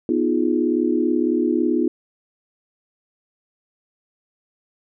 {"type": "chord", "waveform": "sine", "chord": "F half-diminished seventh", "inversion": "second", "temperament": "equal with one note detuned", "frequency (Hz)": [247.7, 311.1, 349.2, 415.3], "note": ["Cb4", "Eb4", "F4", "Ab4"], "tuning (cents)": [5, 0, 0, 0], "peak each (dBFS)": [-22, -21, -21, -27], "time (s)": [0.09, 1.88], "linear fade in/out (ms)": 2, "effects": []}